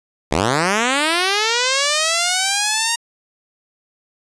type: linear sweep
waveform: 5% pulse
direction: up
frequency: 64.5 to 939 Hz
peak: -4 dBFS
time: 0.31-2.96 s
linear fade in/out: 10 ms
effects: resampled to 22050 Hz